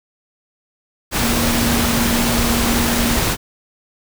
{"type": "tone in noise", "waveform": "sine", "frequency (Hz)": 235.3, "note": "A#3", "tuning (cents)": 16, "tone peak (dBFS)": -19, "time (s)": [1.2, 3.2], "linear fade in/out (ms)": 50, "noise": "pink", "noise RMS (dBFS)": -18, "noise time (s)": [1.11, 3.37], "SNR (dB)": -4, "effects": []}